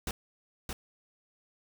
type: noise with echo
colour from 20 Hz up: pink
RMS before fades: -34 dBFS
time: 0.07-0.11 s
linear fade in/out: 2 ms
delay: 620 ms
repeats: 1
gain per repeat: -3 dB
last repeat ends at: 0.73 s
effects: none